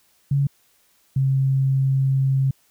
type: tone pair in turn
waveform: sine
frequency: 140 / 134.51 Hz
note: C#3 / C3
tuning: +18 / +48 cents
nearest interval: minor second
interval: 70 cents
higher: first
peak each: -16 dBFS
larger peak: neither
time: 0.31-0.47 / 1.16-2.51 s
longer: second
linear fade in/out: 5 ms
effects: white hiss -61 dBFS RMS until 2.7 s